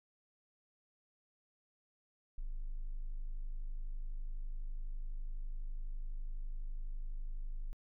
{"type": "tone", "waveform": "triangle", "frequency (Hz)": 26, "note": "G#0", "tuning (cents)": 3, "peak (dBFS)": -33, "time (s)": [2.38, 7.73], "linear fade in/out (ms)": 0, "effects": ["tanh soft clip ceiling -34 dBFS"]}